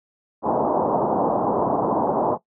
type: low-pass noise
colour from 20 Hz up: white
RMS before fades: -20 dBFS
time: 0.42-2.38 s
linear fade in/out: 50 ms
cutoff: 970 Hz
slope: 48 dB/octave
effects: noise-tail reverb RT60 0.1 s tail -18 dB re dry + high-pass 200 Hz 12 dB/octave